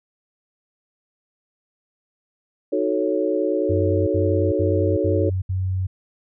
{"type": "chord", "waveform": "sine", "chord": "D# half-diminished seventh", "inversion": "none", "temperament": "equal", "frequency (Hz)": [311.1, 370, 440, 554.4], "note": ["D#4", "F#4", "A4", "C#5"], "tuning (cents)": [0, 0, 0, 0], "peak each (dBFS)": -24, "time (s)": [2.72, 5.3], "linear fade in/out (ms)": 10}
{"type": "tone bursts", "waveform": "sine", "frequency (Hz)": 93.5, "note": "F#2", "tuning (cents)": 19, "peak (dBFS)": -20, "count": 5, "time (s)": [3.69, 5.87], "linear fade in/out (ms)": 10, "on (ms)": 380, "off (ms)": 70}
{"effects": []}